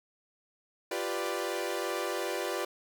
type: chord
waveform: sawtooth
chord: G dominant seventh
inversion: third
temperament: equal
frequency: 349.2 / 392 / 493.9 / 587.3 Hz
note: F4 / G4 / B4 / D5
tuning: 0 / 0 / 0 / 0 cents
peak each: -33 dBFS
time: 0.91-2.65 s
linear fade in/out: 5 ms
effects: none